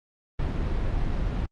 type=noise; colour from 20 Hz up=brown; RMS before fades=-26 dBFS; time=0.39-1.46 s; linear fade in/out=5 ms; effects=low-pass 4000 Hz 12 dB/octave + Opus 32 kbps